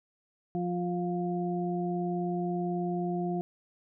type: harmonic tone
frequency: 176.3 Hz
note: F3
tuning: 17 cents sharp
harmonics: 1 / 2 / 4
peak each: -31 / -33 / -36 dBFS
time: 0.55-3.41 s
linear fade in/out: 0 ms
effects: none